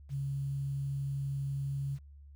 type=tone with quantisation; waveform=sine; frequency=138.59 Hz; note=C#3; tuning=in tune; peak=-32 dBFS; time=0.09-1.99 s; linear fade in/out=50 ms; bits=10; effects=added 71 Hz sine -50 dBFS peak until 2.35 s